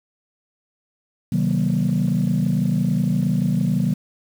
sine chord, C half-diminished seventh, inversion none, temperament just, 130.81 / 156.98 / 188.37 / 235.5 Hz, C3 / Eb3 / Gb3 / Bb3, 0 / +16 / +31 / +18 cents, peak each -23 / -21 / -20 / -23 dBFS, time 1.32-3.94 s, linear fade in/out 5 ms, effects tanh soft clip ceiling -11 dBFS + 7-bit

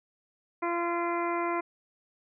harmonic tone, 343.2 Hz, F4, 30 cents flat, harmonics 1 / 2 / 3 / 4 / 5 / 6 / 7, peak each -31 / -34 / -32 / -38 / -46 / -39 / -44 dBFS, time 0.62-1.61 s, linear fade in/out 10 ms, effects none

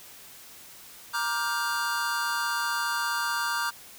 square chord, G minor seventh, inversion first, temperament just, 940.8 / 1176 / 1411.2 / 1568 Hz, Bb5 / D6 / F6 / G6, +16 / +2 / +18 / 0 cents, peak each -33 dBFS, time 1.13-3.71 s, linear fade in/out 20 ms, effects white hiss -48 dBFS RMS until 3.98 s

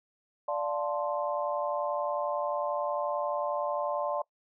sine chord, D minor seventh, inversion none, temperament equal, 587.3 / 698.5 / 880 / 1046.5 Hz, D5 / F5 / A5 / C6, 0 / 0 / 0 / 0 cents, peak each -31 / -36 / -36 / -35 dBFS, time 0.48-4.22 s, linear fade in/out 5 ms, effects noise-tail reverb RT60 0.1 s tail -22 dB re dry

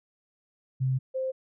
sine tone pair in turn, 130.81 / 523.2 Hz, C3 / C5, 0 / 0 cents, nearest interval 2 octaves, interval 2400 cents, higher second, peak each -23 / -27 dBFS, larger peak first, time 0.8-0.99 / 1.14-1.32 s, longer first, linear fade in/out 20 ms, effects none

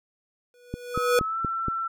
square tone with exponential growth, 488.7 Hz, B4, 18 cents flat, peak -17 dBFS, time 0.54-1.19 s, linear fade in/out 1 ms, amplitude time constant 140 ms
click train, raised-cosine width 3 ms, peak -16 dBFS, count 5, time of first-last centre 0.74-1.683 s, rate 4.24 Hz
sine tone with pitch glide, 1283 to 1342.1 Hz, E6 to E6, -47 to +31 cents, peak -26 dBFS, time 0.94-1.88 s, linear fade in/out 10 ms, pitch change +78 cents, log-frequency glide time 1.21-1.39 s
effects none

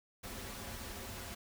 pink noise with comb filter, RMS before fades -45 dBFS, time 0.23-1.35 s, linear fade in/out 10 ms, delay 6.5 ms, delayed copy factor -0.65, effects none

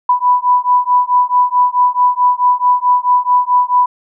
sine beating tone pair, 988 / 992.6 Hz, B5 / B5, 0 / +8 cents, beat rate 4.6 Hz, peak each -12 dBFS, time 0.09-3.86 s, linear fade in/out 5 ms, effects none

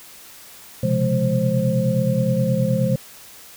sine tone cluster, 125.4 / 134.9 / 172.7 / 208.9 / 527 Hz, B2 / C#3 / F3 / G#3 / C5, +27 / -47 / -19 / +10 / +12 cents, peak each -23 dBFS, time 0.83-2.96 s, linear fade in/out 5 ms, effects white hiss -43 dBFS RMS until 3.56 s

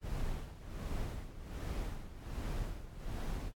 brown noise with tremolo, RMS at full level -37 dBFS, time 0.01-3.53 s, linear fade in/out 50 ms, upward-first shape sine, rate 1.3 Hz, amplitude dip 75%, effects AAC 64 kbps

